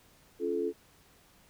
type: chord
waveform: sine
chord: Db augmented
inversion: none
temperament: just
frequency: 277.2 / 346.5 / 433.1 Hz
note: Db4 / F4 / A4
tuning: 0 / -14 / -27 cents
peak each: -37 / -33 / -31 dBFS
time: 0.39-0.73 s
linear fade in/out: 50 ms
effects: pink hiss -62 dBFS RMS until 1.49 s